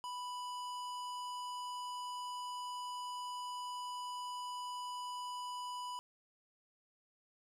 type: tone with low-pass filter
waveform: square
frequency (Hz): 989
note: B5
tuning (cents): +2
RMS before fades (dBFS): -43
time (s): 0.04-5.99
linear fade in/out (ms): 0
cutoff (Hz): 9300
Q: 0.73
effects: 12-bit